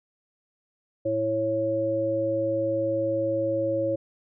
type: harmonic tone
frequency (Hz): 110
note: A2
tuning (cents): 0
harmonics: 1 / 3 / 5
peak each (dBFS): -35 / -29 / -24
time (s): 1.05-3.96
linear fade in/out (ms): 10
effects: none